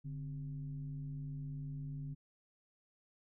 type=tone with frequency modulation; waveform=sine; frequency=144.2 Hz; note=D3; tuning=31 cents flat; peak=-40 dBFS; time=0.04-2.15 s; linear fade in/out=20 ms; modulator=117 Hz; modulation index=0.5; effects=none